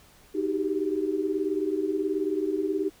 sine tone cluster, 311.2 / 380.1 / 398.7 Hz, D#4 / F#4 / G4, 0 / +47 / +29 cents, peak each -29 dBFS, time 0.34-2.9 s, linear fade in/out 20 ms, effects pink hiss -56 dBFS RMS until 3 s

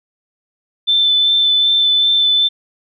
sine tone with vibrato, 3530 Hz, A7, 5 cents sharp, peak -10 dBFS, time 0.87-2.49 s, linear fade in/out 20 ms, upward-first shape sine, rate 2.6 Hz, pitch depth 12 cents each way, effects none

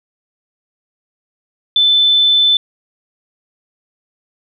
sine tone, 3520 Hz, A7, in tune, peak -8 dBFS, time 1.76-2.57 s, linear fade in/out 2 ms, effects none

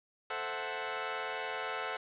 15% pulse chord, F# half-diminished seventh, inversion first, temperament equal, 440 / 523.3 / 659.3 / 740 Hz, A4 / C5 / E5 / F#5, 0 / 0 / 0 / 0 cents, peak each -34 / -35 / -37 / -33 dBFS, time 0.3-1.97 s, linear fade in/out 5 ms, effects resampled to 8000 Hz + 9-bit

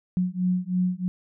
sine beating tone pair, 180.3 / 183.4 Hz, F#3 / F#3, -45 / -15 cents, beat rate 3.1 Hz, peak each -25 dBFS, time 0.17-1.08 s, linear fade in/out 0 ms, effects none

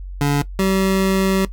25% pulse tone pair in turn, 143.5 / 191.55 Hz, D3 / G3, -40 / -40 cents, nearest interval perfect fourth, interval 500 cents, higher second, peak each -11 dBFS, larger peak neither, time 0.21-0.42 / 0.59-1.45 s, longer second, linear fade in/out 2 ms, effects noise-tail reverb RT60 0.1 s tail -17 dB re dry + added 46 Hz sine -28 dBFS peak until 1.52 s

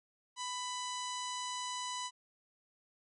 harmonic tone with a mistuned harmonic, 995 Hz, B5, 13 cents sharp, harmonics 1 / 2 / 3 / 4 / 5 / 6 / 7 / 8 / 9 / 10, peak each -40 / -49 / -46 / -46 / -52 / -48 / -50 / -51 / -55 / -61 dBFS, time 0.36-2.11 s, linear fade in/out 50 ms, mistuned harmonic 7, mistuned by -28 cents, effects none

